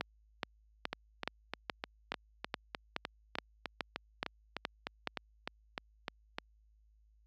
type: two click trains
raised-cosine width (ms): 0.3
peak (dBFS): -17 / -20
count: 13 / 19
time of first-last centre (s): 0.01-5.073 / 0.93-6.385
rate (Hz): 2.37 / 3.3
effects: added 53 Hz sine -46 dBFS peak until 7.26 s + high-pass 150 Hz 12 dB/octave